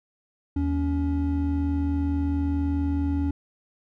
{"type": "tone pair together", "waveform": "triangle", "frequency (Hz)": [79.11, 281.9], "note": ["D#2", "C#4"], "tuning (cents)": [29, 29], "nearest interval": "octave + minor seventh", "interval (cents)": 2200, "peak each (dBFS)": -23, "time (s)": [0.56, 3.31], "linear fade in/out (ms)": 5, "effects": []}